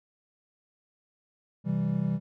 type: chord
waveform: triangle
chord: C major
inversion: none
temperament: equal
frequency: 130.81 / 164.81 / 196 Hz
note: C3 / E3 / G3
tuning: 0 / 0 / 0 cents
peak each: -30 / -27 / -27 dBFS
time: 1.64-2.2 s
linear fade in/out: 50 ms
effects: none